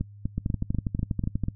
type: two click trains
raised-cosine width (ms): 5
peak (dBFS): -14 / -15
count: 14 / 7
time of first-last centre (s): 0.38-1.437 / 0.01-1.484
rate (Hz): 12.3 / 4.07
effects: noise-tail reverb RT60 0.1 s tail -22 dB re dry + added 102 Hz sine -44 dBFS peak until 1.55 s